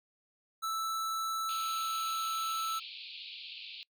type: tone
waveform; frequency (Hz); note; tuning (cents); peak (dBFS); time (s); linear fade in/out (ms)
square; 1318.5; E6; 0; -33; 0.62-2.8; 20
type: band-pass noise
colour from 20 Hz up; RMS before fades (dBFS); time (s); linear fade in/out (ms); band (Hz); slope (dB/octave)
white; -46; 1.49-3.83; 0; 2400 to 4500; 96
effects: noise-tail reverb RT60 0.1 s tail -24 dB re dry